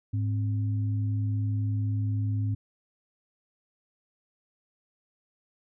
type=tone pair together; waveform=sine; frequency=104.7 / 263.8 Hz; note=G#2 / C4; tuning=+15 / +14 cents; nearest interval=octave + major third; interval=1599 cents; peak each=-25 / -37 dBFS; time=0.13-2.55 s; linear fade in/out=10 ms; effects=none